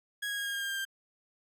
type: tone with pitch steps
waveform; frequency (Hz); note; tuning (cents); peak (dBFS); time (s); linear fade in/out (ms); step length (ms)
30% pulse; 1656 / 1645.5 / 1635.1 / 1624.7 / 1614.4 / 1604.2 / 1594.1 / 1584; G#6 / G#6 / G#6 / G#6 / G#6 / G6 / G6 / G6; -5 / -16 / -27 / -38 / -49 / +40 / +29 / +18; -30; 0.22-0.852; 10; 79
effects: none